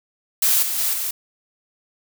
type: noise with level steps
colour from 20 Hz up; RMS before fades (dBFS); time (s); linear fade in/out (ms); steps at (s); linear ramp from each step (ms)
blue; -17 / -24 / -21 / -25; 0.42-1.11; 5; 0.62 / 0.78 / 0.93; 10
effects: none